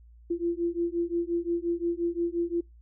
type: beating tone pair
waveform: sine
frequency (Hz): 339.4 / 345.1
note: F4 / F4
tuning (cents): -49 / -21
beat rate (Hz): 5.7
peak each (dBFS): -29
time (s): 0.3-2.61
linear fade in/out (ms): 10
effects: noise-tail reverb RT60 0.2 s tail -26 dB re dry + added 58 Hz sine -50 dBFS peak until 2.81 s